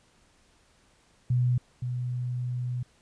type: tone pair in turn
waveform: sine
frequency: 123.9 / 123.9 Hz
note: B2 / B2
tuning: +6 / +6 cents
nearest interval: unison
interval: 0 cents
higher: neither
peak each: -21 / -28 dBFS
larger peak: first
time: 1.3-1.58 / 1.82-2.83 s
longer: second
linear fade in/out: 5 ms
effects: pink hiss -63 dBFS RMS until 3.01 s + resampled to 22050 Hz